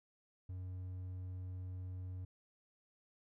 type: tone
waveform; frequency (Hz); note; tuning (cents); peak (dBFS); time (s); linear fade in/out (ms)
triangle; 92; F#2; -9; -40; 0.49-2.25; 5
effects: none